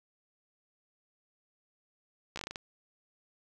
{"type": "slowing click train", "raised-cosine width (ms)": 0.2, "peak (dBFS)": -21, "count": 8, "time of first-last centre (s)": [2.36, 2.558], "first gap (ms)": 14, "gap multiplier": 1.23, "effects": []}